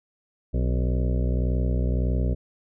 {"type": "harmonic tone with a mistuned harmonic", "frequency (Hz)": 61.74, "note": "B1", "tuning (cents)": 0, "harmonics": [1, 2, 3, 4, 6, 7, 8, 9, 10], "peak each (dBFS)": [-22, -28, -32, -34, -38, -39, -40, -41, -42], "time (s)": [0.53, 2.35], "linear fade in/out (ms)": 20, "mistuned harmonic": 4, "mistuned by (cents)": 97, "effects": []}